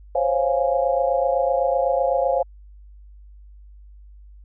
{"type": "chord", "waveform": "sine", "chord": "Db major seventh", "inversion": "third", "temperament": "equal with one note detuned", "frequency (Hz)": [523.3, 551.2, 698.5, 830.6], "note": ["C5", "Db5", "F5", "Ab5"], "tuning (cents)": [0, -10, 0, 0], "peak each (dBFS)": [-22, -22, -23, -27], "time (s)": [0.15, 2.43], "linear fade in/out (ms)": 5, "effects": ["added 50 Hz sine -42 dBFS peak until 4.44 s"]}